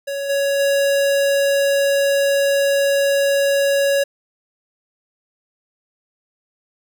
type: tone with level steps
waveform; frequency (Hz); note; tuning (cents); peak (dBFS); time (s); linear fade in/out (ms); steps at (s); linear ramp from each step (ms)
square; 558; C#5; +11; -23 / -17 / -15; 0.07-4.04; 10; 0.29 / 0.59; 10
effects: none